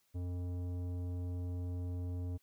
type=tone with tanh clipping; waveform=triangle; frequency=89 Hz; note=F2; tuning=33 cents sharp; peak=-38 dBFS; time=0.14-2.38 s; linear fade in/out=20 ms; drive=17 dB; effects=white hiss -75 dBFS RMS until 2.42 s